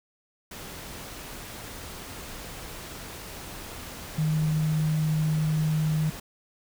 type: tone in noise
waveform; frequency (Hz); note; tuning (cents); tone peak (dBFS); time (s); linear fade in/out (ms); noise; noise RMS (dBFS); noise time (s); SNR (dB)
sine; 155.56; D#3; 0; -22; 4.18-6.1; 5; pink; -40; 0.51-6.2; +15
effects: none